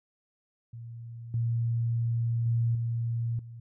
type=tone with level steps; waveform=sine; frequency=116.54 Hz; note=A#2; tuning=in tune; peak=-39 / -25 / -23 / -27 / -41 dBFS; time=0.73-3.6 s; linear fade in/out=5 ms; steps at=1.34 / 2.46 / 2.75 / 3.39 s; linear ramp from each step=2 ms; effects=none